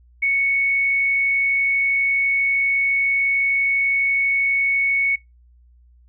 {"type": "tone with frequency modulation", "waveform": "sine", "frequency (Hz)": 2217, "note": "C#7", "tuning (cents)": 0, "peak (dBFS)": -16, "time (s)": [0.22, 5.16], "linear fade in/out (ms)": 10, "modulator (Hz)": 52.4, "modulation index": 0.24, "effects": ["noise-tail reverb RT60 0.2 s tail -24 dB re dry", "added 60 Hz sine -49 dBFS peak until 6.08 s"]}